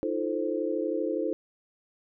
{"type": "chord", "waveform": "sine", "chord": "F dominant seventh", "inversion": "third", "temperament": "equal with one note detuned", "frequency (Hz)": [311.1, 343.6, 440, 523.3], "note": ["Eb4", "F4", "A4", "C5"], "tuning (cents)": [0, -28, 0, 0], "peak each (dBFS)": -32, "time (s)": [0.03, 1.33], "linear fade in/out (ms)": 0, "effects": []}